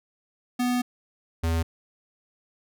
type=tone pair in turn; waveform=square; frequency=246.9 / 82.39 Hz; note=B3 / E2; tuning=0 / 0 cents; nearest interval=octave + perfect fifth; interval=1900 cents; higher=first; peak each=-23 dBFS; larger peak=neither; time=0.59-0.82 / 1.43-1.63 s; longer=first; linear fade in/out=10 ms; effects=none